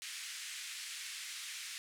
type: band-pass noise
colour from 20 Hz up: pink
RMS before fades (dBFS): -45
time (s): 0.02-1.78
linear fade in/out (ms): 0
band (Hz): 1900 to 10000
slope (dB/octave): 24
effects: none